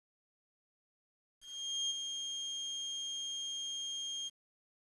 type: tone with ADSR envelope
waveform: 35% pulse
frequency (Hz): 3218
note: G7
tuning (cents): +45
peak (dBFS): -30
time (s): 1.4-4.3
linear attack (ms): 500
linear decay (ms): 25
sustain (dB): -6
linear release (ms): 27
effects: resampled to 24000 Hz + 10-bit